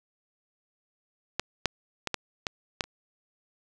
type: clicks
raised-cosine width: 0.2 ms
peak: -9 / -6 / -12 / -10 / -11 / -8 / -27 dBFS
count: 7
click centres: 1.396 / 1.657 / 2.073 / 2.143 / 2.468 / 2.808 / 2.84 s
effects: none